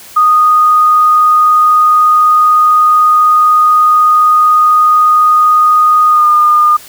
sine tone with pitch glide, 1237 to 1213.6 Hz, D#6 to D#6, -10 to -44 cents, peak -4 dBFS, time 0.16-6.77 s, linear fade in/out 10 ms, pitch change -34 cents, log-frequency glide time 6.09-6.27 s, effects white hiss -34 dBFS RMS until 6.88 s

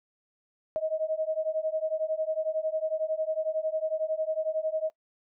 sine beating tone pair, 625 / 636 Hz, D#5 / D#5, +8 / +38 cents, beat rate 11 Hz, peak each -30 dBFS, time 0.76-4.9 s, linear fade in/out 0 ms, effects noise-tail reverb RT60 0.1 s tail -22 dB re dry

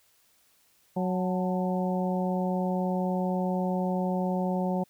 harmonic tone with a mistuned harmonic, 184.1 Hz, F#3, 8 cents flat, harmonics 1 / 2 / 3 / 4 / 5, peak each -27 / -35 / -33 / -35 / -37 dBFS, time 0.96-4.84 s, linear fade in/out 10 ms, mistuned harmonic 5, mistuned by -62 cents, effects white hiss -65 dBFS RMS until 4.89 s

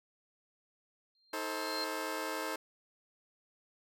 sine tone with exponential growth, 4186 Hz, C8, in tune, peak -34 dBFS, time 1.15-1.84 s, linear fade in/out 1 ms, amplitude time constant 150 ms
15% pulse chord, A diminished, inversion second, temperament just, 316.8 / 440 / 528 Hz, Eb4 / A4 / C5, +31 / 0 / +16 cents, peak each -34 dBFS, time 1.33-2.56 s, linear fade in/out 5 ms
effects none

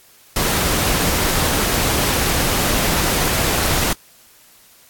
pink noise, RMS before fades -18 dBFS, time 0.36-3.93 s, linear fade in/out 2 ms, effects white hiss -49 dBFS RMS until 4.89 s + AAC 64 kbps

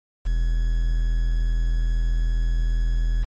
triangle tone with quantisation, 41.2 Hz, E1, in tune, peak -16 dBFS, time 0.25-3.25 s, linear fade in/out 20 ms, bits 7, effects MP3 32 kbps

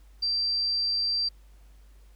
sine tone, 4701 Hz, D8, 1 cent sharp, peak -24 dBFS, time 0.22-1.29 s, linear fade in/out 10 ms, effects added 50 Hz sine -50 dBFS peak until 2.15 s + pink hiss -65 dBFS RMS until 2.15 s

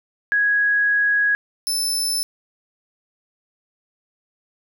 sine / 25% pulse tone pair in turn, 1661.2 / 5274 Hz, G#6 / E8, 0 / 0 cents, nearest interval octave + minor sixth, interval 2000 cents, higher second, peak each -15 dBFS, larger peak neither, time 0.32-1.35 / 1.67-2.23 s, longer first, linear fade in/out 0 ms, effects none

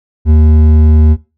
sine tone with hard clipping, 77.5 Hz, D#2, 6 cents flat, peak -5 dBFS, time 0.25-1.17 s, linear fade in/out 50 ms, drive 8 dB, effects noise-tail reverb RT60 0.3 s tail -20 dB re dry

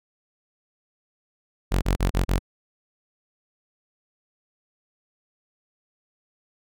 sawtooth tone bursts, 46.25 Hz, F#1, in tune, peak -15 dBFS, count 5, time 1.71-2.392 s, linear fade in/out 20 ms, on 110 ms, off 33 ms, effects none

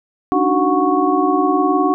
sine tone cluster, 287.2 / 306.7 / 373 / 731 / 1107 Hz, D4 / D#4 / F#4 / F#5 / C#6, -39 / -25 / +14 / -21 / -3 cents, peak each -19 dBFS, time 0.32-1.94 s, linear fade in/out 0 ms, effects none

